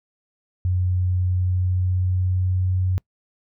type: tone with pitch glide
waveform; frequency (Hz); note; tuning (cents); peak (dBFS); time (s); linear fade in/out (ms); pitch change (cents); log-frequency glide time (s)
sine; 91 to 92.32; F#2 to F#2; -28 to -3; -18; 0.65-2.98; 0; +25; 1.22-2.76
effects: noise-tail reverb RT60 0.1 s tail -25 dB re dry